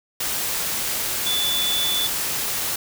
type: tone in noise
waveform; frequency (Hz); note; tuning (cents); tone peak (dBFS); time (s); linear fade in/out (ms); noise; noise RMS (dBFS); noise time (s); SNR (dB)
sine; 3475; A7; -22; -21; 1.26-2.07; 5; white; -25; 0.2-2.76; +1
effects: none